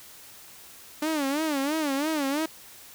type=tone with vibrato; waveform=sawtooth; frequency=293.7 Hz; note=D4; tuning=in tune; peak=-21 dBFS; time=1.02-2.46 s; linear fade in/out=5 ms; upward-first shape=sine; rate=3 Hz; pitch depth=150 cents each way; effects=white hiss -48 dBFS RMS until 2.94 s